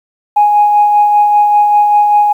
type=tone with tremolo; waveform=sine; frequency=830.6 Hz; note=G#5; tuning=in tune; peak=-3 dBFS; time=0.36-2.33 s; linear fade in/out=10 ms; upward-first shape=sine; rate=5.1 Hz; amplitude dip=35%; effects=tanh soft clip ceiling 0 dBFS + 7-bit